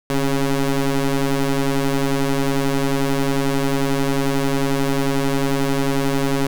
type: ring-modulated tone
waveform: 25% pulse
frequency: 138.59 Hz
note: C#3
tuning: in tune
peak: -10 dBFS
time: 0.1-6.47 s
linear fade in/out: 2 ms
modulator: 133 Hz
effects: none